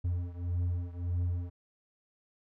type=beating tone pair; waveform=triangle; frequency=87.31 / 89.01 Hz; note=F2 / F2; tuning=0 / +33 cents; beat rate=1.7 Hz; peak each=-30 / -33 dBFS; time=0.04-1.5 s; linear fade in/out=10 ms; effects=none